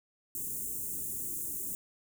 white band-stop noise, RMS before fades -37 dBFS, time 0.35-1.75 s, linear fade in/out 0 ms, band 410 to 7000 Hz, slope 48 dB/octave, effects none

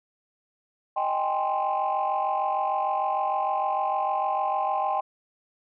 sine chord, Ab major seventh, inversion second, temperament equal, 622.3 / 784 / 830.6 / 1046.5 Hz, Eb5 / G5 / Ab5 / C6, 0 / 0 / 0 / 0 cents, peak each -31 / -25 / -30 / -28 dBFS, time 0.96-5.01 s, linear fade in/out 10 ms, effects tanh soft clip ceiling -17 dBFS

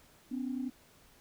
sine tone pair together, 252.3 / 282.8 Hz, B3 / C#4, +37 / +35 cents, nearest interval major second, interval 198 cents, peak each -34 / -38 dBFS, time 0.31-0.7 s, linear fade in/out 10 ms, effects tanh soft clip ceiling -26 dBFS + pink hiss -62 dBFS RMS until 1.2 s

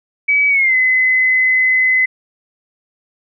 sine tone with pitch glide, 2281 to 2032 Hz, C#7 to B6, +49 to +49 cents, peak -10 dBFS, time 0.28-2.06 s, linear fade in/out 10 ms, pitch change -200 cents, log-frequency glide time 0.49-0.75 s, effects none

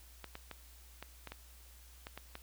clicks, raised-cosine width 0.3 ms, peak -28 dBFS, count 9, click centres 0.243 / 0.354 / 0.513 / 1.026 / 1.273 / 1.32 / 2.069 / 2.176 / 2.354 s, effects added 60 Hz sine -56 dBFS peak until 2.42 s + white hiss -61 dBFS RMS until 2.42 s

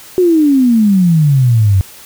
sine exponential sweep, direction down, 373.1 to 92.5 Hz, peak -6 dBFS, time 0.18-1.81 s, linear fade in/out 0 ms, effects white hiss -36 dBFS RMS until 2.05 s

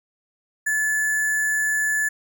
sine tone with sample-and-hold, 1727 Hz, A6, 33 cents flat, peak -19 dBFS, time 0.66-2.09 s, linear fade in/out 10 ms, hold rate 8820 Hz, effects none

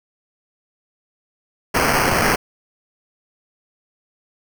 blue noise with sample-and-hold, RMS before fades -17 dBFS, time 1.74-2.36 s, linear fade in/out 10 ms, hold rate 3675 Hz, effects none

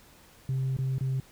sine tone with dropouts, 132.2 Hz, C3, 18 cents sharp, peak -24 dBFS, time 0.49-1.2 s, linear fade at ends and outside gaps 2 ms, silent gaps 0.767-0.787 / 0.983-1.009 s, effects tanh soft clip ceiling -24 dBFS + pink hiss -56 dBFS RMS until 1.31 s

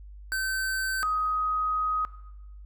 square / sine tone pair in turn, 1540 / 1256.4 Hz, G6 / D#6, -31 / +16 cents, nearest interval major third, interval 353 cents, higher first, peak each -27 / -24 dBFS, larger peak second, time 0.32-1.03 / 1.03-2.05 s, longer second, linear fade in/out 0 ms, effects noise-tail reverb RT60 1.0 s tail -17 dB re dry + added 50 Hz sine -42 dBFS peak until 2.65 s

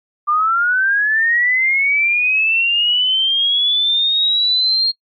sine linear sweep, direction up, 1181 to 4245 Hz, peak -12 dBFS, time 0.27-4.92 s, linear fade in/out 20 ms, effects noise-tail reverb RT60 0.1 s tail -24 dB re dry + MP3 32 kbps

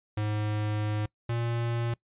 square tone pair in turn, 105.8 / 117.58 Hz, G#2 / A#2, +33 / +15 cents, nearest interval major second, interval 182 cents, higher second, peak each -28 dBFS, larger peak neither, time 0.17-1.06 / 1.29-1.94 s, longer first, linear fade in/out 5 ms, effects noise-tail reverb RT60 0.1 s tail -23 dB re dry + resampled to 8000 Hz

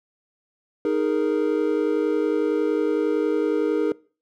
triangle chord, D# suspended fourth, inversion none, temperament equal, 311.1 / 415.3 / 466.2 Hz, D#4 / G#4 / A#4, 0 / 0 / 0 cents, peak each -22 dBFS, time 0.85-3.92 s, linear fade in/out 2 ms, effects noise-tail reverb RT60 0.4 s tail -23 dB re dry

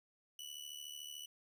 sawtooth tone with amplitude modulation, 2960 Hz, F#7, in tune, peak -40 dBFS, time 0.39-1.26 s, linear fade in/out 2 ms, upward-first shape sine, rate 73.6 Hz, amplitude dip 75%, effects none

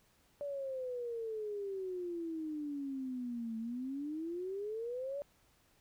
sine exponential two-way sweep, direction down then up, 580 to 222 to 580 Hz, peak -37 dBFS, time 0.41-5.22 s, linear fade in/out 0 ms, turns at 3.58 s, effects pink hiss -70 dBFS RMS until 5.8 s

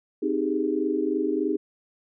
sine chord, Ab major seventh, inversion first, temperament equal, 261.6 / 311.1 / 392 / 415.3 Hz, C4 / Eb4 / G4 / Ab4, 0 / 0 / 0 / 0 cents, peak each -30 / -26 / -28 / -29 dBFS, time 0.22-1.57 s, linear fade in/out 10 ms, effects none

